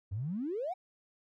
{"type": "exponential sweep", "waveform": "triangle", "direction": "up", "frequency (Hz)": [89.5, 784], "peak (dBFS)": -29, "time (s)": [0.11, 0.74], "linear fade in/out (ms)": 20, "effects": ["tanh soft clip ceiling -31 dBFS"]}